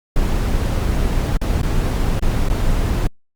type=noise with dropouts; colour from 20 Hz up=brown; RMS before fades=-17 dBFS; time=0.16-3.07 s; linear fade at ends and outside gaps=2 ms; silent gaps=1.37-1.414 / 1.616-1.63 / 2.195-2.223 / 2.487-2.499 s; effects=Opus 48 kbps

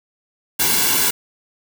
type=noise with comb filter; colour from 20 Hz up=white; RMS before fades=-17 dBFS; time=0.59-1.11 s; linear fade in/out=10 ms; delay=1.6 ms; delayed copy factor=-0.7; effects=none

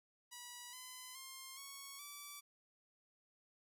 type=tone with pitch steps; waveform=5% pulse; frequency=972 / 1015 / 1060 / 1106.9 / 1155.9 Hz; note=B5 / B5 / C6 / C#6 / D6; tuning=-28 / +47 / +22 / -3 / -28 cents; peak=-38 dBFS; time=0.31-2.41 s; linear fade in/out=20 ms; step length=420 ms; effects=none

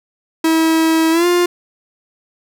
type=tone with pitch glide; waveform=45% pulse; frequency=323 to 352.2 Hz; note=E4 to F4; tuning=-35 to +15 cents; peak=-11 dBFS; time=0.44-1.46 s; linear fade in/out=5 ms; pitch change=+150 cents; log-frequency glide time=1.11-1.26 s; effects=none

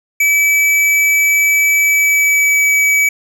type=tone with pitch glide; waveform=square; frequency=2299 to 2284 Hz; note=D7 to D7; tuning=-37 to -49 cents; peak=-10 dBFS; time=0.2-3.09 s; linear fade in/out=5 ms; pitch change=-12 cents; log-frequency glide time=1.8-2.78 s; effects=none

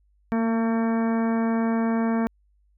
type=harmonic tone with a mistuned harmonic; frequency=226.4 Hz; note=A3; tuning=50 cents sharp; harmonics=1 / 2 / 3 / 4 / 5 / 6 / 7 / 8 / 10; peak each=-21 / -31 / -32 / -35 / -37 / -42 / -40 / -42 / -45 dBFS; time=0.32-2.27 s; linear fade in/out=0 ms; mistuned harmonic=1; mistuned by=+17 cents; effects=added 50 Hz sine -60 dBFS peak until 2.77 s

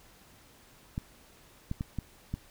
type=clicks; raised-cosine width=5 ms; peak=-20 dBFS; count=5; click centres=0.979 / 1.714 / 1.809 / 1.987 / 2.34 s; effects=pink hiss -58 dBFS RMS until 2.5 s

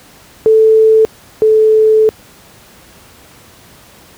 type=tone pair in turn; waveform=sine; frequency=440 / 435.7 Hz; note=A4 / A4; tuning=0 / -17 cents; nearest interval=unison; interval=17 cents; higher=first; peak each=-4 / -5 dBFS; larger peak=first; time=0.46-1.05 / 1.42-2.09 s; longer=second; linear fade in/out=0 ms; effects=pink hiss -41 dBFS RMS until 4.17 s + high-pass 60 Hz 12 dB/octave

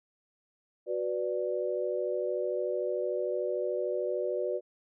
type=chord; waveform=sine; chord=B minor; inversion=second; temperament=equal; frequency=370 / 493.9 / 587.3 Hz; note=F#4 / B4 / D5; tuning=0 / 0 / 0 cents; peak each=-33 dBFS; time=0.86-4.61 s; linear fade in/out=50 ms; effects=none

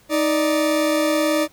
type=tone pair together; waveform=40% pulse; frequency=312.9 / 587.3 Hz; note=D#4 / D5; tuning=+10 / 0 cents; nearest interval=major seventh; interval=1090 cents; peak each=-19 dBFS; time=0.09-1.48 s; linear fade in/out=50 ms; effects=pink hiss -54 dBFS RMS until 1.52 s

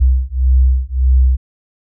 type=beating tone pair; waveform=sine; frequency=63.4 / 65.1 Hz; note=B1 / C2; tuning=+46 / -8 cents; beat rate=1.7 Hz; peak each=-12 dBFS; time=0-1.37 s; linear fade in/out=20 ms; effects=none

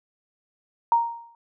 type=tone with exponential decay; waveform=sine; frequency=932.3 Hz; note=A#5; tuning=in tune; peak=-13 dBFS; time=0.92-1.35 s; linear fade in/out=1 ms; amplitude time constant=92 ms; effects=none

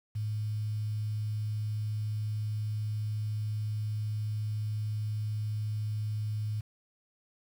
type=tone with quantisation; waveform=sine; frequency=106.8 Hz; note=G#2; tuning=49 cents sharp; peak=-30 dBFS; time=0.15-6.61 s; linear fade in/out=10 ms; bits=9; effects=none

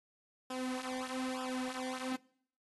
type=tone with flanger; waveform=sawtooth; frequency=256.9 Hz; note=C4; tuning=32 cents flat; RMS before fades=-39 dBFS; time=0.5-2.16 s; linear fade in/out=5 ms; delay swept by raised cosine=0.47 to 4.67 ms; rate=1.1 Hz; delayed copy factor=-0.65; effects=noise-tail reverb RT60 0.6 s tail -21 dB re dry + AAC 32 kbps

